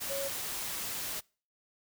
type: tone in noise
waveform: sine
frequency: 553 Hz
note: C#5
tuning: 4 cents flat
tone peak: -34 dBFS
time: 0.09-0.29 s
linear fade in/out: 20 ms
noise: white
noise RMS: -37 dBFS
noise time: 0-1.21 s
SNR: 0 dB
effects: noise-tail reverb RT60 0.4 s tail -26 dB re dry